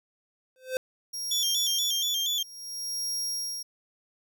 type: tone with exponential growth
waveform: square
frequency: 516 Hz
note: C5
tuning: 24 cents flat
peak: -24 dBFS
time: 0.56-0.77 s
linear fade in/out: 1 ms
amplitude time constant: 44 ms
type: tone with tremolo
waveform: sawtooth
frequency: 5600 Hz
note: F8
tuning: 4 cents sharp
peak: -26 dBFS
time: 1.13-3.63 s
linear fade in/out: 10 ms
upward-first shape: sine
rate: 0.61 Hz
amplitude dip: 90%
type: tone with vibrato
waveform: 35% pulse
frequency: 3322 Hz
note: G#7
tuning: in tune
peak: -24 dBFS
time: 1.31-2.43 s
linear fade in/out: 5 ms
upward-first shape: square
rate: 4.2 Hz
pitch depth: 69 cents each way
effects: none